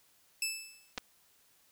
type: tone with exponential decay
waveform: 15% pulse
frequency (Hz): 2629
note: E7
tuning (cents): -5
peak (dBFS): -22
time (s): 0.42-0.93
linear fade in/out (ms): 2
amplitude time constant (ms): 110
type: clicks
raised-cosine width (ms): 0.2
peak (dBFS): -19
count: 2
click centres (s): 0.977 / 0.981
effects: white hiss -67 dBFS RMS until 1.71 s